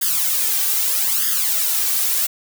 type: noise with flanger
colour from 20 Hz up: blue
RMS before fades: -19 dBFS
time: 0.01-2.27 s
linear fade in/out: 10 ms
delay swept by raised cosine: 0.6 to 2.6 ms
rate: 0.79 Hz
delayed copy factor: +1
effects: none